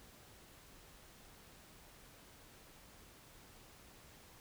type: silence
effects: pink hiss -60 dBFS RMS until 4.4 s